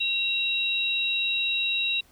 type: tone pair together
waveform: sine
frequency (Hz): 2734 / 3834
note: F7 / A#7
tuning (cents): -37 / +48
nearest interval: tritone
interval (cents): 585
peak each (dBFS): -26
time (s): 0-2.01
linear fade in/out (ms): 10
effects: pink hiss -59 dBFS RMS until 2.11 s